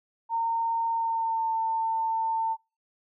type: tone with pitch glide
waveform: sine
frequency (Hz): 916 to 898.2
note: A#5 to A5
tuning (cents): -31 to +35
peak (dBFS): -24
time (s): 0.29-2.57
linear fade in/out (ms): 50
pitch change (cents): -34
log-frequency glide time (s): 0.91-1.52
effects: noise-tail reverb RT60 0.3 s tail -25 dB re dry